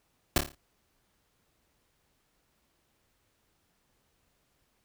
pink noise with echo, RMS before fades -22 dBFS, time 0.36-0.38 s, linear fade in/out 2 ms, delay 28 ms, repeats 6, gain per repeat -6 dB, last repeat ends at 0.548 s, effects pink hiss -73 dBFS RMS until 4.84 s

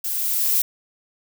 violet noise with level ramp, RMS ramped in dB -26 to -18 dBFS, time 0.04-0.62 s, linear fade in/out 5 ms, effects none

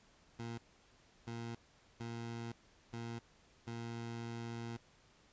20% pulse tone bursts at uneven times, 116.54 Hz, A#2, in tune, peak -37 dBFS, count 5, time 0.39-0.58 / 1.27-1.55 / 2-2.52 / 2.93-3.19 / 3.67-4.77 s, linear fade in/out 5 ms, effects pink hiss -67 dBFS RMS until 5.32 s + resampled to 16000 Hz

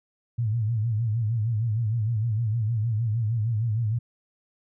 sine tone with vibrato, 111.9 Hz, A2, 30 cents sharp, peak -22 dBFS, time 0.38-3.99 s, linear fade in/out 10 ms, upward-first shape sine, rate 6.5 Hz, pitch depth 120 cents each way, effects none

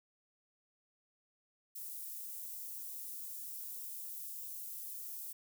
white high-pass noise, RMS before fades -45 dBFS, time 1.75-5.33 s, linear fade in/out 10 ms, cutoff 12000 Hz, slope 12 dB/octave, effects none

